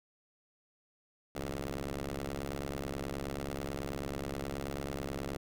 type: ring-modulated tone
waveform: 10% pulse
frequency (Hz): 69.3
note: C#2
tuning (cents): 0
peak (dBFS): -25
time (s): 1.35-5.37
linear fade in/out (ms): 5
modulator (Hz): 233
effects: none